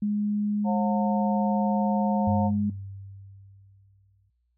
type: tone with pitch glide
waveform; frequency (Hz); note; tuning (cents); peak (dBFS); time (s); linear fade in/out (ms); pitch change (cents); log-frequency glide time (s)
sine; 207.7 to 206.3; G#3 to G#3; 0 to -11; -23; 0.02-2.7; 5; -11; 0.83-1.31
type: harmonic tone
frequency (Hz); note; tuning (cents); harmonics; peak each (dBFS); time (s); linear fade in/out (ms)
180; F#3; -47; 3 / 4 / 5; -30 / -30 / -30; 0.64-2.51; 50
type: tone with exponential decay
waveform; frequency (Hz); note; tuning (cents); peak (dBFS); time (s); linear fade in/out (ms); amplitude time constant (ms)
sine; 98; G2; 0; -24; 2.27-4.3; 5; 440
effects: noise-tail reverb RT60 0.4 s tail -21 dB re dry + added 60 Hz sine -69 dBFS peak until 4.57 s